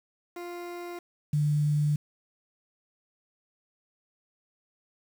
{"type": "tone pair in turn", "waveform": ["sawtooth", "sine"], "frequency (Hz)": [349.2, 148.44], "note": ["F4", "D3"], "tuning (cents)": [0, 19], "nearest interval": "octave + minor third", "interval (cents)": 1481, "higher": "first", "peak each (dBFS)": [-32, -22], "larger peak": "second", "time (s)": [[0.36, 0.99], [1.33, 1.96]], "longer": "neither", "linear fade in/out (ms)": 5, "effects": ["low-pass 2000 Hz 12 dB/octave", "8-bit"]}